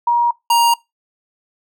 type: tone pair in turn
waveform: sine / square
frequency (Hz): 950 / 938.5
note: A#5 / A#5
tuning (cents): +33 / +11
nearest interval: unison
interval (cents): 22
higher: first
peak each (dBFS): -11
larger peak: neither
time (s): 0.07-0.31 / 0.5-0.74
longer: neither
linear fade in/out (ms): 5
effects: noise-tail reverb RT60 0.2 s tail -23 dB re dry